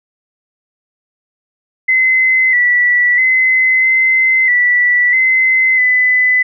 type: tone with pitch steps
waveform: sine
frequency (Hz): 2048 / 1956 / 2043 / 2059 / 1961 / 2052 / 2005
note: C7 / B6 / C7 / C7 / B6 / C7 / B6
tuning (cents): -38 / -17 / -42 / -28 / -13 / -34 / +26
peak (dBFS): -8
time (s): 1.88-6.43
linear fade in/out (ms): 10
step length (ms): 650
effects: none